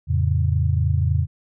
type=chord; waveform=sine; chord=F augmented; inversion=none; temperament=equal with one note detuned; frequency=86.06 / 110 / 138.59 Hz; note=F2 / A2 / C#3; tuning=-25 / 0 / 0 cents; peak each=-19 / -23 / -22 dBFS; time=0.07-1.27 s; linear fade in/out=50 ms; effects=none